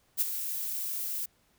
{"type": "noise with ADSR envelope", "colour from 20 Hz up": "violet", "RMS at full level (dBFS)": -24, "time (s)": [0.17, 1.26], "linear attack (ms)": 43, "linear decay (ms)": 18, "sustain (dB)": -10, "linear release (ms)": 10, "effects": ["pink hiss -68 dBFS RMS until 1.58 s"]}